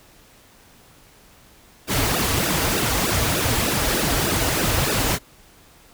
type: noise with flanger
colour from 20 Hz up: pink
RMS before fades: -21 dBFS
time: 1.87-5.19 s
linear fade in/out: 50 ms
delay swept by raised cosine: 0.91 to 5.71 ms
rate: 3.3 Hz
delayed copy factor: -1
effects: pink hiss -51 dBFS RMS until 5.93 s